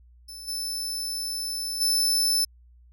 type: tone with level steps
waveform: sawtooth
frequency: 5274 Hz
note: E8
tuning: in tune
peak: -36 / -26 / -18 dBFS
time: 0.28-2.45 s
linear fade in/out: 10 ms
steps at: 0.47 / 1.8 s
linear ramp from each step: 20 ms
effects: added 60 Hz sine -51 dBFS peak until 2.92 s